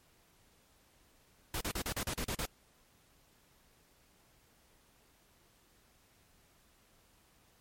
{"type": "noise bursts", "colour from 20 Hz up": "pink", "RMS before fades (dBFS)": -36, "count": 9, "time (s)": [1.54, 2.455], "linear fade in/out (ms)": 2, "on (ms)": 67, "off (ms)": 39, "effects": ["pink hiss -67 dBFS RMS until 7.6 s", "MP3 64 kbps"]}